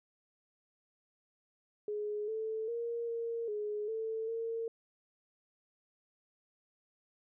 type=tone with pitch steps; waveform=sine; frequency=418.8 / 440.2 / 468 / 463 / 419.2 / 444.6 / 456.2 Hz; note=G#4 / A4 / A#4 / A#4 / G#4 / A4 / A#4; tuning=+15 / +1 / +7 / -12 / +16 / +18 / -37 cents; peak=-34 dBFS; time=1.88-4.68 s; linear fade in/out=2 ms; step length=400 ms; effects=none